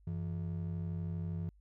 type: ring-modulated tone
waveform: triangle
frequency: 129.9 Hz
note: C3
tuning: 12 cents flat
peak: -30 dBFS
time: 0.07-1.49 s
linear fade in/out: 0 ms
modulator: 36.2 Hz
effects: added 50 Hz sine -60 dBFS peak until 1.6 s

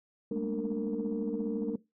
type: tone cluster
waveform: sine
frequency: 201.9 / 216.4 / 233.8 / 294.9 / 459.6 Hz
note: G#3 / A3 / A#3 / D4 / A#4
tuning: -49 / -29 / +5 / +7 / -25 cents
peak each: -38 / -35 / -37 / -35 / -34 dBFS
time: 0.31-1.76 s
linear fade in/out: 5 ms
effects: noise-tail reverb RT60 0.2 s tail -19 dB re dry + tanh soft clip ceiling -23 dBFS

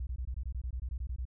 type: tone bursts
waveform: sine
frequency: 61.74 Hz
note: B1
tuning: in tune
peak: -33 dBFS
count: 14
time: 0-1.253 s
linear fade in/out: 5 ms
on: 70 ms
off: 21 ms
effects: none

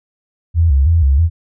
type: tone with vibrato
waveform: sine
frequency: 75.5 Hz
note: D2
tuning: 48 cents sharp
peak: -8 dBFS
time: 0.54-1.3 s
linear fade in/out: 50 ms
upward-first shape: square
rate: 3.1 Hz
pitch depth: 170 cents each way
effects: none

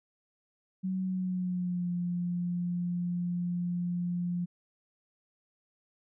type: tone with pitch glide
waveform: sine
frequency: 187.3 to 175.77 Hz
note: F#3 to F3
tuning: +21 to +11 cents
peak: -29 dBFS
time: 0.83-4.46 s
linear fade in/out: 20 ms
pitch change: -110 cents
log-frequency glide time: 1.02-1.9 s
effects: none

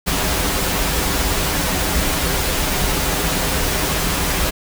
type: noise with comb filter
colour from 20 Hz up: pink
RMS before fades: -19 dBFS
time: 0.06-4.51 s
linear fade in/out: 20 ms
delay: 8.8 ms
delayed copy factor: -0.55
effects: none

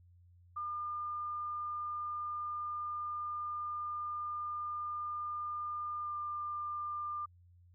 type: tone with pitch glide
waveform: sine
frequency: 1205 to 1197.4 Hz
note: D6 to D6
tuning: +44 to +33 cents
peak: -36 dBFS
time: 0.56-7.26 s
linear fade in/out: 10 ms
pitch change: -11 cents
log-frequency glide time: 6.03-6.08 s
effects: added 88 Hz sine -59 dBFS peak until 7.74 s

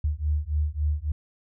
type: beating tone pair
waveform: sine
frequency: 73.42 / 77.02 Hz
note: D2 / D#2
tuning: 0 / -17 cents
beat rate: 3.6 Hz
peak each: -26 / -26 dBFS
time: 0.04-1.12 s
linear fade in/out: 5 ms
effects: none

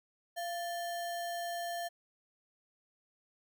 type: tone with sample-and-hold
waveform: sine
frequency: 689 Hz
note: F5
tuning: 24 cents flat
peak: -35 dBFS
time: 0.36-1.89 s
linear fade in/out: 20 ms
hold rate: 2450 Hz
effects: none

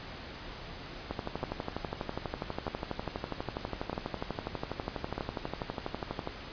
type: two click trains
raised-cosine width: 1 ms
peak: -19 / -19 dBFS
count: 64 / 4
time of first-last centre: 1.11-6.274 / 1.43-5.18 s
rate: 12.2 / 0.8 Hz
effects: pink hiss -44 dBFS RMS until 6.52 s + resampled to 11025 Hz

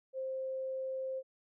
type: tone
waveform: sine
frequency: 526 Hz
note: C5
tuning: 9 cents sharp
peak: -35 dBFS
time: 0.13-1.23 s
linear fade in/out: 50 ms
effects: none

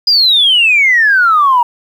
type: exponential sweep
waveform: sine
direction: down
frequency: 4978 to 932.3 Hz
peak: -5 dBFS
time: 0.07-1.63 s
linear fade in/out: 5 ms
effects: tanh soft clip ceiling -1 dBFS + 7-bit

